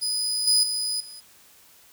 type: tone with level steps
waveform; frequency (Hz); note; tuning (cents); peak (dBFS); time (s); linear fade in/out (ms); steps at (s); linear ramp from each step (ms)
30% pulse; 4978; D#8; 0; -21 / -14 / -22 / -37; 0.01-1.21; 20; 0.47 / 0.63 / 1; 5
effects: white hiss -54 dBFS RMS until 1.92 s